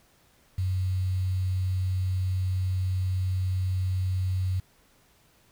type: tone with quantisation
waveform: sine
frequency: 93 Hz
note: F#2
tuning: 9 cents sharp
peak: -24 dBFS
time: 0.58-4.6 s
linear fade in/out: 5 ms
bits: 8
effects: pink hiss -62 dBFS RMS until 5.51 s